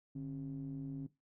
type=ring-modulated tone; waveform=triangle; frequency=61.74 Hz; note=B1; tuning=in tune; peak=-34 dBFS; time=0.15-1.07 s; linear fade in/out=10 ms; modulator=209 Hz; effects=noise-tail reverb RT60 0.2 s tail -17 dB re dry + tanh soft clip ceiling -31 dBFS